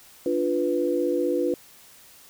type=chord; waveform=sine; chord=B diminished; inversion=first; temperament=equal; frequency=293.7 / 349.2 / 493.9 Hz; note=D4 / F4 / B4; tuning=0 / 0 / 0 cents; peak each=-27 / -25 / -25 dBFS; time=0.26-1.54 s; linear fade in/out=2 ms; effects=white hiss -51 dBFS RMS until 2.29 s